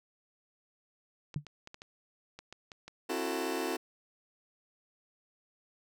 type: clicks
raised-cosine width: 0.2 ms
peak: -29 dBFS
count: 9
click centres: 1.342 / 1.467 / 1.674 / 1.744 / 1.819 / 2.39 / 2.526 / 2.718 / 2.88 s
type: tone with exponential decay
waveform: sine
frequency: 146.83 Hz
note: D3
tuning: in tune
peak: -27 dBFS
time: 1.36-1.45 s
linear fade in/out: 2 ms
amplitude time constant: 18 ms
type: chord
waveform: sawtooth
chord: F# half-diminished seventh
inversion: second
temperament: just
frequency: 266.4 / 333 / 370 / 444 Hz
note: C4 / E4 / F#4 / A4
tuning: +31 / +18 / 0 / +16 cents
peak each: -35 / -33 / -33 / -34 dBFS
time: 3.09-3.77 s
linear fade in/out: 10 ms
effects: none